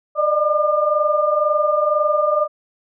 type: tone cluster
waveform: sine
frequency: 591 / 613 / 1203 Hz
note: D5 / D#5 / D6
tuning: +11 / -26 / +41 cents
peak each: -19 dBFS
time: 0.15-2.48 s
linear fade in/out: 50 ms
effects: none